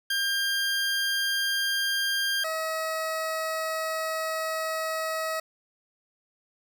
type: tone pair in turn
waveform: 20% pulse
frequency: 1600 / 639.4 Hz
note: G6 / D#5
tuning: +35 / +47 cents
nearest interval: octave + major third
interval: 1588 cents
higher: first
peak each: -20 / -23 dBFS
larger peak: first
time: 0.1-2.44 / 2.44-5.4 s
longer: second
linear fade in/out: 5 ms
effects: none